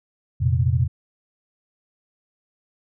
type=chord; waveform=sine; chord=F suspended fourth; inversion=none; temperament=equal with one note detuned; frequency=86.45 / 116.54 / 130.81 Hz; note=F2 / Bb2 / C3; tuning=-17 / 0 / 0 cents; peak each=-21 dBFS; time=0.4-0.88 s; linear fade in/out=20 ms; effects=none